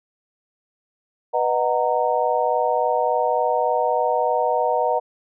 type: chord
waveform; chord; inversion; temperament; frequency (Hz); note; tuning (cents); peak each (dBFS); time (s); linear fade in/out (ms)
sine; B major seventh; none; just; 493.9 / 617.4 / 740.8 / 926; B4 / D#5 / F#5 / A#5; 0 / -14 / +2 / -12; -23; 1.33-5; 20
effects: none